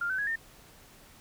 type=tone with pitch steps; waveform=sine; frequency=1400 / 1526.7 / 1664.9 / 1815.6 Hz; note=F6 / G6 / G#6 / A#6; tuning=+4 / -46 / +4 / -46 cents; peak=-28 dBFS; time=0.01-0.358 s; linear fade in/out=5 ms; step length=87 ms; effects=pink hiss -55 dBFS RMS until 1.2 s

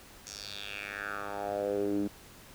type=tone with band-pass filter sweep; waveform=10% pulse; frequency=101.6 Hz; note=G#2; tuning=38 cents flat; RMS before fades=-35 dBFS; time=0.26-2.08 s; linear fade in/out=10 ms; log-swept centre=6400 to 250 Hz; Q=3.8; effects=pink hiss -53 dBFS RMS until 2.54 s

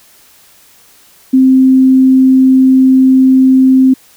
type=tone; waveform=sine; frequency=261.6 Hz; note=C4; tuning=in tune; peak=-3 dBFS; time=1.33-3.94 s; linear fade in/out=10 ms; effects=white hiss -44 dBFS RMS until 4.16 s

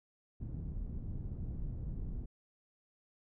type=low-pass noise; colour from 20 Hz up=pink; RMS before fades=-40 dBFS; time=0.4-2.26 s; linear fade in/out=10 ms; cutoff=150 Hz; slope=12 dB/octave; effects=none

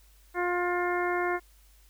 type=harmonic tone; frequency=354.2 Hz; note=F4; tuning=24 cents sharp; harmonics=1 / 2 / 3 / 4 / 5 / 6; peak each=-29 / -32 / -34 / -35 / -36 / -37 dBFS; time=0.34-1.4 s; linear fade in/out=50 ms; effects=added 50 Hz sine -56 dBFS peak until 1.89 s + white hiss -63 dBFS RMS until 1.89 s

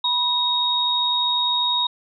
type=tone pair together; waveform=sine; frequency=977 / 3752 Hz; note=B5 / A#7; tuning=-19 / +11 cents; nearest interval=octave + major seventh; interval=2330 cents; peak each=-24 / -19 dBFS; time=0.04-1.87 s; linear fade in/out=5 ms; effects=none

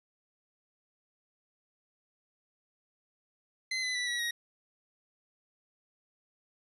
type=tone with pitch steps; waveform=25% pulse; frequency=2052 / 2010 / 1968.4 / 1927.9 / 1888.2 Hz; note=C7 / B6 / B6 / B6 / A#6; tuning=-34 / +30 / -6 / -42 / +22 cents; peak=-27 dBFS; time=3.71-4.31 s; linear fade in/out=5 ms; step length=120 ms; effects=resampled to 24000 Hz + 11-bit

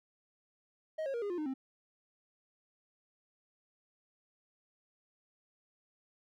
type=tone with pitch steps; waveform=triangle; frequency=629 / 544.4 / 471.2 / 407.9 / 353 / 305.5 / 264.5 Hz; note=D#5 / C#5 / A#4 / G#4 / F4 / D#4 / C4; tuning=+19 / -31 / +19 / -31 / +19 / -32 / +19 cents; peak=-32 dBFS; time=0.98-1.54 s; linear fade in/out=10 ms; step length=80 ms; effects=none

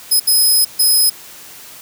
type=tone bursts at uneven times; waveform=5% pulse; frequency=5090 Hz; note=D#8; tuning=39 cents sharp; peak=-4 dBFS; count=3; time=0.11-0.2 / 0.27-0.65 / 0.79-1.1 s; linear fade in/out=10 ms; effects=white hiss -37 dBFS RMS until 1.81 s + high-pass 60 Hz 12 dB/octave

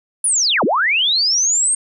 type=linear two-way sweep; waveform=sine; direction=down then up; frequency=10290 to 174 to 8650 Hz; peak=-13 dBFS; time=0.24-1.75 s; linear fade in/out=5 ms; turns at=0.64 s; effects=none

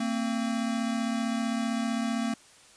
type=tone pair together; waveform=square; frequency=227.4 / 262.9 Hz; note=A#3 / C4; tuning=-43 / +8 cents; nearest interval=minor third; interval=251 cents; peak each=-29 / -33 dBFS; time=0-2.34 s; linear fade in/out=5 ms; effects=white hiss -55 dBFS RMS until 2.76 s + resampled to 22050 Hz

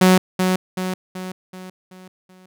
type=tone with echo; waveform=sawtooth; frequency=185 Hz; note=F#3; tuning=in tune; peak=-6 dBFS; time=0.01-0.18 s; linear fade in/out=5 ms; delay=380 ms; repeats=6; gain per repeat=-6 dB; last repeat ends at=2.46 s; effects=none

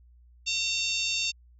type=harmonic tone; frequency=909 Hz; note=A#5; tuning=44 cents flat; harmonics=3 / 4 / 5 / 6 / 7 / 8; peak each=-30 / -32 / -34 / -36 / -37 / -38 dBFS; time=0.46-1.32 s; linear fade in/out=20 ms; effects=added 60 Hz sine -53 dBFS peak until 1.59 s

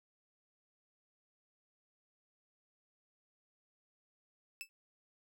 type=tone with exponential decay; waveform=sawtooth; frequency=2632 Hz; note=E7; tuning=3 cents flat; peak=-34 dBFS; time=4.61-4.69 s; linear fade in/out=0 ms; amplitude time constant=16 ms; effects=none

